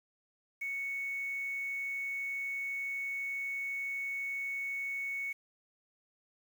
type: tone with quantisation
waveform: sine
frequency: 2217 Hz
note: C#7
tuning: in tune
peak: -34 dBFS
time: 0.61-5.33 s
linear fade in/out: 10 ms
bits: 9
effects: none